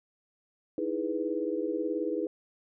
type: chord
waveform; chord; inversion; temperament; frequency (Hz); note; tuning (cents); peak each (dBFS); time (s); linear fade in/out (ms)
sine; E major seventh; third; equal; 311.1 / 329.6 / 415.3 / 493.9; D#4 / E4 / G#4 / B4; 0 / 0 / 0 / 0; -34; 0.78-2.27; 2
effects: none